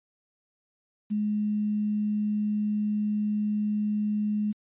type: tone with quantisation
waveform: sine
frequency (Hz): 210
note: G#3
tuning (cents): +19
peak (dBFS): -24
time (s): 1.1-4.53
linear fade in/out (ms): 20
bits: 9
effects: resampled to 8000 Hz